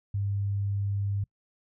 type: tone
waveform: sine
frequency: 100 Hz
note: G2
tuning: 35 cents sharp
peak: -26 dBFS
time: 0.14-1.24 s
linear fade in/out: 5 ms
effects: noise-tail reverb RT60 0.1 s tail -26 dB re dry